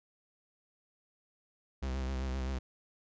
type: tone with vibrato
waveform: 45% pulse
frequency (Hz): 65.41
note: C2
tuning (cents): 0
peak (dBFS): -33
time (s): 1.82-2.59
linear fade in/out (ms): 10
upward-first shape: sine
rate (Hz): 7.7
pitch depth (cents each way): 46
effects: resampled to 16000 Hz